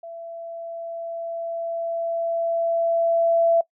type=tone with level ramp; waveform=sine; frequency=670 Hz; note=E5; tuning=28 cents sharp; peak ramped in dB=-34 to -14 dBFS; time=0.03-3.61 s; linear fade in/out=5 ms; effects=noise-tail reverb RT60 0.1 s tail -21 dB re dry